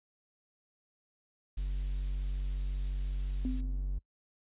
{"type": "noise", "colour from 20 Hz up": "blue", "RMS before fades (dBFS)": -49, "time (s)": [1.57, 3.61], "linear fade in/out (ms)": 5}
{"type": "tone", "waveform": "triangle", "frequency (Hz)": 47.24, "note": "F#1", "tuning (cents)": 37, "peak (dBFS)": -29, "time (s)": [1.57, 3.99], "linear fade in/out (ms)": 10}
{"type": "tone with exponential decay", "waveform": "sine", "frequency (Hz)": 256.6, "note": "C4", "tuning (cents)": -34, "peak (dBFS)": -30, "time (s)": [3.45, 3.96], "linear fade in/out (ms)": 1, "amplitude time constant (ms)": 110}
{"effects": ["noise-tail reverb RT60 0.1 s tail -24 dB re dry", "resampled to 8000 Hz"]}